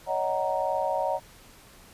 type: chord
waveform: sine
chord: D# minor seventh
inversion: third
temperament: just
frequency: 560 / 622.3 / 746.7 / 933.4 Hz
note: C#5 / D#5 / F#5 / A#5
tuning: +18 / 0 / +16 / +2 cents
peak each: -30 dBFS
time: 0.06-1.2 s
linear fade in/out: 50 ms
effects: pink hiss -52 dBFS RMS until 1.93 s + resampled to 32000 Hz